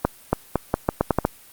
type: accelerating click train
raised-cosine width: 1 ms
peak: -3 dBFS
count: 9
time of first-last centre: 0.05-1.251 s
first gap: 280 ms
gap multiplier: 0.81
effects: white hiss -48 dBFS RMS until 1.52 s + Opus 32 kbps